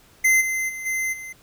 square tone with level steps, 2068 Hz, C7, 21 cents flat, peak -15 / -23 / -31 / -23 / -34 dBFS, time 0.24-1.33 s, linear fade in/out 10 ms, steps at 0.4 / 0.68 / 0.85 / 1.12 s, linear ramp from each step 20 ms, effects pink hiss -54 dBFS RMS until 1.42 s

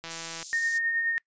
click train, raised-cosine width 0.2 ms, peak -21 dBFS, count 65, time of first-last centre 0.04-0.428 s, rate 165 Hz
white high-pass noise, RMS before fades -35 dBFS, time 0.09-0.79 s, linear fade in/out 20 ms, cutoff 4800 Hz, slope 24 dB/octave
sine tone with tremolo, 1839 Hz, A#6, 24 cents flat, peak -23 dBFS, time 0.53-1.18 s, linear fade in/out 0 ms, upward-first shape sine, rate 9.5 Hz, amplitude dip 35%
effects noise-tail reverb RT60 0.1 s tail -25 dB re dry + resampled to 16000 Hz

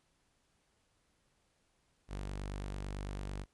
sawtooth tone, 49 Hz, G1, in tune, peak -35 dBFS, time 2.08-3.46 s, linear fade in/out 50 ms, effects pink hiss -75 dBFS RMS until 3.53 s + resampled to 24000 Hz

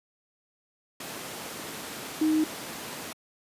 sine tone in noise, 311.7 Hz, D#4, 3 cents sharp, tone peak -20 dBFS, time 2.21-2.44 s, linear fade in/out 5 ms, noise pink, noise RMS -37 dBFS, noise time 1-3.13 s, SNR +14 dB, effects high-pass 200 Hz 12 dB/octave + resampled to 32000 Hz

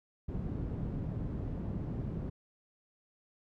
white low-pass noise, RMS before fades -37 dBFS, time 0.28-2.3 s, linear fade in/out 10 ms, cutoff 180 Hz, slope 12 dB/octave, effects none

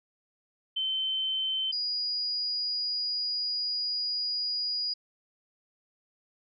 sine tone pair in turn, 3082 / 4892 Hz, G7 / D#8, -30 / -30 cents, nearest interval minor sixth, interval 800 cents, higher second, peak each -27 / -28 dBFS, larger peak first, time 0.76-1.72 / 1.72-4.94 s, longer second, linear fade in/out 10 ms, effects none

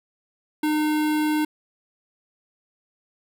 square tone with notch filter, 304.8 Hz, D#4, 36 cents flat, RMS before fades -22 dBFS, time 0.63-1.45 s, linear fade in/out 5 ms, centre 6100 Hz, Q 1.4, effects none

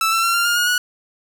sawtooth tone with pitch steps, 1318.5 / 1341.5 / 1365 / 1388.9 / 1413.1 / 1437.8 / 1463 Hz, E6 / E6 / F6 / F6 / F6 / F6 / F#6, 0 / +30 / -40 / -10 / +20 / +50 / -20 cents, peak -12 dBFS, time 0.01-0.78 s, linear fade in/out 2 ms, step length 110 ms, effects none

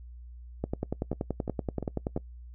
two click trains, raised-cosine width 2 ms, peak -20 / -16 dBFS, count 4 / 17, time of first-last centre 1.13-2.175 / 0.64-2.164 s, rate 2.87 / 10.5 Hz, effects noise-tail reverb RT60 0.1 s tail -23 dB re dry + added 60 Hz sine -43 dBFS peak until 2.54 s

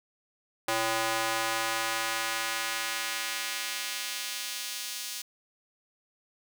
square tone with high-pass filter sweep, 112.5 Hz, A2, 39 cents sharp, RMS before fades -32 dBFS, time 0.68-5.22 s, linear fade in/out 5 ms, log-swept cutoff 650 to 4500 Hz, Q 0.8, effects none

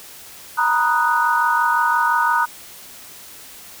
sine chord, B major seventh, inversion third, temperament equal with one note detuned, 932.3 / 978.1 / 1244.5 / 1480 Hz, A#5 / B5 / D#6 / F#6, 0 / -17 / 0 / 0 cents, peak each -19 / -23 / -20 / -20 dBFS, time 0.57-2.46 s, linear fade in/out 20 ms, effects white hiss -40 dBFS RMS until 3.8 s

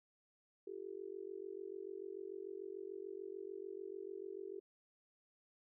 sine tone with amplitude modulation, 392 Hz, G4, in tune, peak -40 dBFS, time 0.67-4.6 s, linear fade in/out 5 ms, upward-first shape sine, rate 46.8 Hz, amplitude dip 100%, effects none

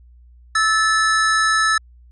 square tone pair together, 1307.3 / 1747 Hz, E6 / A6, -15 / -13 cents, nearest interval perfect fourth, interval 502 cents, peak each -18 dBFS, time 0.55-1.78 s, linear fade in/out 5 ms, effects added 60 Hz sine -44 dBFS peak until 2.11 s + resampled to 22050 Hz

